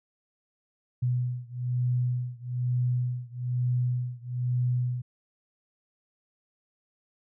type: beating tone pair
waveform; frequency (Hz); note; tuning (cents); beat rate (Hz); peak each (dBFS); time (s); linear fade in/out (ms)
sine; 123.47 / 124.57; B2 / B2; 0 / +15; 1.1; -28 / -29; 1.02-5.02; 10
effects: none